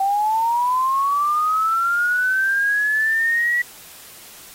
sine linear sweep, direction up, 771 to 1945 Hz, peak -16 dBFS, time 0-3.62 s, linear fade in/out 5 ms, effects white hiss -42 dBFS RMS until 4.54 s + AAC 48 kbps

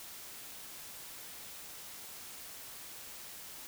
silence, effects white hiss -48 dBFS RMS until 3.67 s

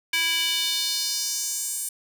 square tone with high-pass filter sweep, 329.6 Hz, E4, in tune, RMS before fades -26 dBFS, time 0.13-1.89 s, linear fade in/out 5 ms, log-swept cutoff 2300 to 9000 Hz, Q 2.5, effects none

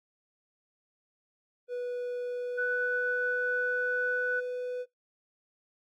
triangle tone with pitch glide, 490.8 to 497.1 Hz, B4 to B4, -11 to +11 cents, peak -30 dBFS, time 1.68-4.86 s, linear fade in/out 50 ms, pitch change +22 cents, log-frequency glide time 2.18-4.29 s
sine tone, 1487 Hz, F#6, 8 cents sharp, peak -28 dBFS, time 2.57-4.41 s, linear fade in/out 20 ms
effects noise-tail reverb RT60 0.2 s tail -26 dB re dry + AAC 64 kbps

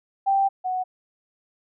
sine tone pair in turn, 784 / 740 Hz, G5 / F#5, 0 / 0 cents, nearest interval minor second, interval 100 cents, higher first, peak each -17 / -23 dBFS, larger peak first, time 0.26-0.49 / 0.64-0.84 s, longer first, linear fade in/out 20 ms, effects none

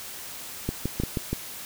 clicks, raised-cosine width 3 ms, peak -13 dBFS, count 6, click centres 0.69 / 0.856 / 1 / 1.036 / 1.172 / 1.33 s, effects white hiss -39 dBFS RMS until 1.65 s

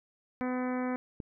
harmonic tone, 252.2 Hz, B3, 36 cents sharp, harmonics 1 / 2 / 3 / 4 / 5 / 6 / 7 / 8 / 9, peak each -31 / -37 / -41 / -43 / -45 / -47 / -48 / -49 / -50 dBFS, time 0.41-0.96 s, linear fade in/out 0 ms
click, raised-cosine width 3 ms, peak -26 dBFS, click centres 1.202 s
effects none

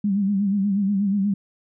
sine tone with vibrato, 199.4 Hz, G3, 30 cents sharp, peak -18 dBFS, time 0.04-1.34 s, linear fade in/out 5 ms, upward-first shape sine, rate 8.3 Hz, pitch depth 72 cents each way, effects none

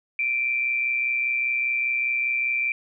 sine tone pair together, 2349 / 2474 Hz, D7 / D#7, 0 / -10 cents, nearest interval minor second, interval 90 cents, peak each -22 / -30 dBFS, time 0.19-2.72 s, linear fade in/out 2 ms, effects none

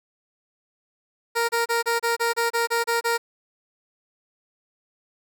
15% pulse tone bursts, 466.2 Hz, A#4, in tune, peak -14 dBFS, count 11, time 1.35-3.18 s, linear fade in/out 20 ms, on 140 ms, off 29 ms, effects none

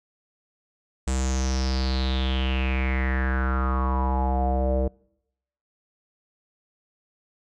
square tone with low-pass filter sweep, 65.3 Hz, C2, 3 cents flat, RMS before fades -24 dBFS, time 1.07-4.88 s, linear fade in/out 5 ms, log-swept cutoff 7900 to 530 Hz, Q 7.1, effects noise-tail reverb RT60 0.8 s tail -26 dB re dry

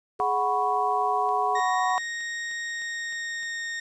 sine tone, 420 Hz, G#4, 19 cents sharp, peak -31 dBFS, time 0.19-1.6 s, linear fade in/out 10 ms
sine chord, F# suspended fourth, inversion none, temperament equal, 740 / 987.8 / 1108.7 Hz, F#5 / B5 / C#6, 0 / 0 / 0 cents, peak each -25 / -27 / -28 dBFS, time 0.2-1.98 s, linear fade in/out 0 ms
click train, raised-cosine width 0.2 ms, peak -32 dBFS, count 8, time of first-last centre 1.29-3.431 s, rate 3.27 Hz
40% pulse tone with pitch glide, 1864.7 to 1848.6 Hz, A#6 to A#6, 0 to -15 cents, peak -29 dBFS, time 1.55-3.8 s, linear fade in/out 5 ms, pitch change -15 cents, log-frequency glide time 2.6-3.65 s
effects resampled to 22050 Hz + 9-bit

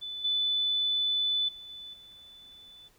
sine tone with level steps, 3494 Hz, A7, 13 cents flat, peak -35 / -25 / -43 / -41 / -49 dBFS, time 0.01-2.89 s, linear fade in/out 20 ms, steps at 0.24 / 1.48 / 1.69 / 1.93 s, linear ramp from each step 10 ms, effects pink hiss -64 dBFS RMS until 2.98 s

